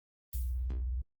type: noise with exponential decay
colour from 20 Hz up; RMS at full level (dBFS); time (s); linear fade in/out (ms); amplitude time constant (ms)
violet; -40; 0.33-0.66; 1; 71
type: tone with vibrato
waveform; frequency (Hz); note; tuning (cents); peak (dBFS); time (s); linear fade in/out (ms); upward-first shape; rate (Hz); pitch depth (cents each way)
sine; 61.74; B1; 0; -31; 0.34-1.02; 10; square; 19; 150
effects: Opus 24 kbps